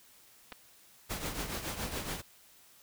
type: clicks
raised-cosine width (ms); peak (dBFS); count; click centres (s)
0.3; -28; 2; 0.521 / 0.525
type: noise with tremolo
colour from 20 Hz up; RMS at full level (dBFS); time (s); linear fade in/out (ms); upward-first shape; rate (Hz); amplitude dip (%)
pink; -35; 1.09-2.22; 20; triangle; 7.1; 65
effects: white hiss -60 dBFS RMS until 2.82 s